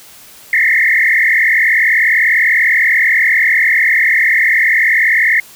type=tone with frequency modulation; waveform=sine; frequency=1975.5 Hz; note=B6; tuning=in tune; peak=-8 dBFS; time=0.53-5.4 s; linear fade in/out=2 ms; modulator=40.3 Hz; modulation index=4.8; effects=white hiss -39 dBFS RMS until 5.55 s